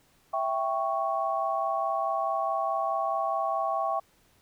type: chord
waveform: sine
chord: C# diminished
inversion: first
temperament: equal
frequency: 659.3 / 784 / 1108.7 Hz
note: E5 / G5 / C#6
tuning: 0 / 0 / 0 cents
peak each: -30 dBFS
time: 0.33-4 s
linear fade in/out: 10 ms
effects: pink hiss -64 dBFS RMS until 4.41 s